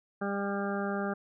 harmonic tone, 199.8 Hz, G3, 33 cents sharp, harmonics 1 / 2 / 3 / 4 / 6 / 7 / 8, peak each -33 / -36 / -38 / -39 / -41 / -41 / -42 dBFS, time 0.21-1.14 s, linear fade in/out 10 ms, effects none

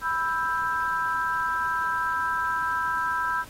sine chord, E minor, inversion second, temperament just, 988.9 / 1318.5 / 1582.2 Hz, B5 / E6 / G6, +2 / 0 / +16 cents, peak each -28 dBFS, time 0.01-3.45 s, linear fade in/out 50 ms, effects pink hiss -47 dBFS RMS until 3.49 s + AAC 48 kbps

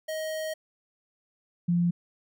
square / sine tone pair in turn, 629 / 173.47 Hz, D#5 / F3, +19 / -11 cents, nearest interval octave + minor seventh, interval 2230 cents, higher first, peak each -31 / -21 dBFS, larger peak second, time 0.08-0.54 / 1.68-1.91 s, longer first, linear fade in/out 10 ms, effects none

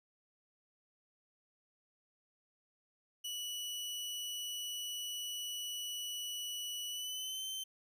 sawtooth tone with pitch glide, 2948 to 3093 Hz, F#7 to G7, -7 to -24 cents, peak -36 dBFS, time 3.24-7.64 s, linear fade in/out 10 ms, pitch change +83 cents, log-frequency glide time 6.89-7.45 s, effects none

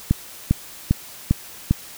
click train, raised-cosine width 5 ms, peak -3 dBFS, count 5, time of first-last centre 0.11-1.71 s, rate 2.5 Hz, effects white hiss -40 dBFS RMS until 1.97 s

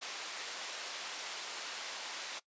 white band-pass noise, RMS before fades -43 dBFS, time 0.01-2.4 s, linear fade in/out 20 ms, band 490 to 5500 Hz, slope 12 dB/octave, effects noise-tail reverb RT60 0.1 s tail -19 dB re dry + resampled to 16000 Hz

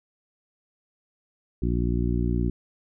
harmonic tone, 59.3 Hz, A#1, 30 cents sharp, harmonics 1 / 2 / 3 / 4 / 5 / 6, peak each -25 / -28 / -30 / -31 / -32 / -33 dBFS, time 1.62-2.5 s, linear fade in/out 5 ms, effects none

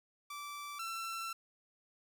sawtooth tone pair in turn, 1164 / 1344.1 Hz, D6 / E6, -16 / +33 cents, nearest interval major second, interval 249 cents, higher second, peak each -39 / -35 dBFS, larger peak second, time 0.3-0.79 / 0.79-1.33 s, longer second, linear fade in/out 5 ms, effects none

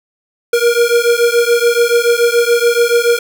square beating tone pair, 470 / 477 Hz, A#4 / A#4, +14 / +40 cents, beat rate 7 Hz, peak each -13 dBFS, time 0.53-3.19 s, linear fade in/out 5 ms, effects 8-bit

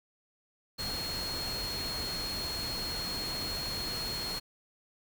sine tone in noise, 4287 Hz, C8, 41 cents sharp, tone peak -35 dBFS, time 0.78-4.4 s, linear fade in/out 20 ms, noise pink, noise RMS -39 dBFS, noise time 0.78-4.4 s, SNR +1 dB, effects none

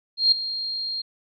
sine tone with ADSR envelope, 4218 Hz, C8, 13 cents sharp, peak -12 dBFS, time 0.17-1.02 s, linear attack 150 ms, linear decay 4 ms, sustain -14 dB, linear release 11 ms, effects none

